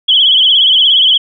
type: tone with vibrato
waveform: sine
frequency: 3177 Hz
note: G7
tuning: 23 cents sharp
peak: -5 dBFS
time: 0.08-1.18 s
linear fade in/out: 10 ms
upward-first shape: sine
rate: 17 Hz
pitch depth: 100 cents each way
effects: none